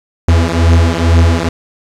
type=beating tone pair; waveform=45% pulse; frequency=82.41 / 84.61 Hz; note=E2 / E2; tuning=0 / +46 cents; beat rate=2.2 Hz; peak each=-10 dBFS; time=0.28-1.49 s; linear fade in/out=5 ms; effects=low-pass 7000 Hz 12 dB/octave + 7-bit